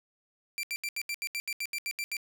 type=tone bursts; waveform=sawtooth; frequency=2353 Hz; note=D7; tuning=3 cents sharp; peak=-28 dBFS; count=13; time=0.58-2.168 s; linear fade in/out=0 ms; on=52 ms; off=76 ms; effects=none